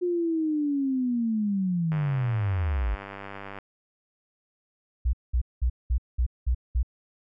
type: linear sweep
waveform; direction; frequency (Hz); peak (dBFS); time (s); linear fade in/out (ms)
sine; down; 360 to 49; -23; 0.01-2.96; 20
type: click train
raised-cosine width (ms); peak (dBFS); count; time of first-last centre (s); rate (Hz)
0.5; -23; 166; 1.92-3.587; 99
type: tone bursts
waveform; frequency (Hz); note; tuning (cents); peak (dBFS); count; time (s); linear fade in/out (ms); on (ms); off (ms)
sine; 60.9; B1; -24; -20; 7; 5.05-6.831; 10; 83; 200
effects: none